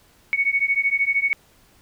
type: beating tone pair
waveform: sine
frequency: 2217 / 2230 Hz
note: C#7 / C#7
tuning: 0 / +10 cents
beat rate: 13 Hz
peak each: -21 dBFS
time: 0.33-1.33 s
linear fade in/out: 0 ms
effects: pink hiss -56 dBFS RMS until 1.81 s